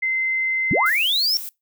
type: tone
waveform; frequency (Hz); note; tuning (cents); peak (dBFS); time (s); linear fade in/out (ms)
sine; 2069; C7; -20; -19; 0.02-0.9; 10
type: linear sweep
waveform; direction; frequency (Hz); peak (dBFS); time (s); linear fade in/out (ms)
sine; up; 110 to 5580; -17; 0.71-1.37; 0
type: noise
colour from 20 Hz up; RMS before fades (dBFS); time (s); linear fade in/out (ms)
violet; -32; 0.86-1.49; 0
effects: noise-tail reverb RT60 0.2 s tail -23 dB re dry